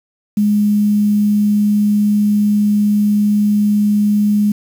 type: tone with quantisation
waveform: sine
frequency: 207.7 Hz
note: G#3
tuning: in tune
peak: -10 dBFS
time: 0.37-4.52 s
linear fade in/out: 5 ms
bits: 6
effects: none